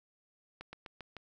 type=slowing click train; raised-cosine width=0.3 ms; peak=-29 dBFS; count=5; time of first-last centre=0.61-1.167 s; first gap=120 ms; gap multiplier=1.1; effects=none